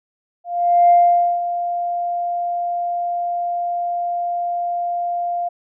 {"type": "tone with ADSR envelope", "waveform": "sine", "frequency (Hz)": 698.5, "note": "F5", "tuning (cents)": 0, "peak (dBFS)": -7, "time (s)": [0.44, 5.49], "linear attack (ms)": 460, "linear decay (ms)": 500, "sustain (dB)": -12, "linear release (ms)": 12, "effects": ["tanh soft clip ceiling -3 dBFS"]}